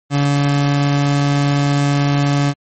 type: tone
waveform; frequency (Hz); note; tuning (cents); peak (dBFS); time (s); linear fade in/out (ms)
30% pulse; 142.5; C#3; +48; -10; 0.1-2.54; 50
effects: MP3 32 kbps